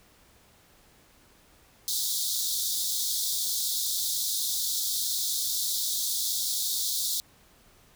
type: high-pass noise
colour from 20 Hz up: pink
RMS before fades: -29 dBFS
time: 1.88-7.2 s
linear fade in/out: 0 ms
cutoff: 3500 Hz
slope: 96 dB/octave
effects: pink hiss -59 dBFS RMS until 7.95 s